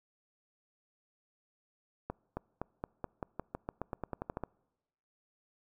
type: accelerating click train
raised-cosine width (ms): 1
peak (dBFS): -22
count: 17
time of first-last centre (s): 2.1-4.437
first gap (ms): 270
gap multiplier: 0.91
effects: noise-tail reverb RT60 1.0 s tail -26 dB re dry